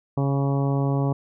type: harmonic tone with a mistuned harmonic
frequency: 138.59 Hz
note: C#3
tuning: in tune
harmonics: 1 / 2 / 3 / 4 / 5 / 6 / 7 / 8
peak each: -21 / -27 / -31 / -33 / -35 / -37 / -38 / -39 dBFS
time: 0.17-1.13 s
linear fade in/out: 5 ms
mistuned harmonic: 8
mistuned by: +25 cents
effects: none